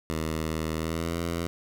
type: tone with pitch glide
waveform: 10% pulse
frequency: 79.4 to 84.61 Hz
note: D#2 to E2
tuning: +36 to +46 cents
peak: -20 dBFS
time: 0.1-1.47 s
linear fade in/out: 0 ms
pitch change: +110 cents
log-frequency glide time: 0.74-1.16 s
effects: none